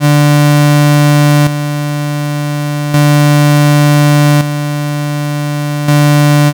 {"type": "tone with tremolo", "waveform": "35% pulse", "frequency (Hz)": 146.83, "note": "D3", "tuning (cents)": 0, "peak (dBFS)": -3, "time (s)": [0, 6.53], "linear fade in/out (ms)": 50, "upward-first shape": "square", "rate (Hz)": 0.34, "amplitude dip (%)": 60, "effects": []}